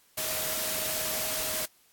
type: tone in noise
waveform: sine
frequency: 629 Hz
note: D#5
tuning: 19 cents sharp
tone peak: -40 dBFS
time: 0.17-1.66 s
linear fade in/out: 10 ms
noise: white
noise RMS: -31 dBFS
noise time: 0.17-1.66 s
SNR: -12 dB
effects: white hiss -63 dBFS RMS until 1.92 s + AAC 64 kbps